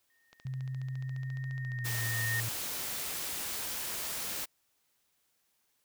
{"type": "tone with exponential growth", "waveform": "sine", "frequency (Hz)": 1842, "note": "A#6", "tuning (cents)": -21, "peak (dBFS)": -30, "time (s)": [0.1, 2.4], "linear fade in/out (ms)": 0, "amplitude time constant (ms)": 500}
{"type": "click train", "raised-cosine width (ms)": 0.2, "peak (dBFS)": -35, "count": 31, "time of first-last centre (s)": [0.33, 2.413], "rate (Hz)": 14.4}
{"type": "tone with pitch glide", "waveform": "sine", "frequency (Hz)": [130.81, 115.2], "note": ["C3", "A#2"], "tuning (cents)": [0, -20], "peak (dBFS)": -34, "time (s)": [0.45, 2.49], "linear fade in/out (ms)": 5, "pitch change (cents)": -220, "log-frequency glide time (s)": [1.55, 2.04]}
{"type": "noise", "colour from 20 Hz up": "white", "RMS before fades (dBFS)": -37, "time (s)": [1.84, 4.46], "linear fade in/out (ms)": 20}
{"effects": ["white hiss -75 dBFS RMS until 5.84 s"]}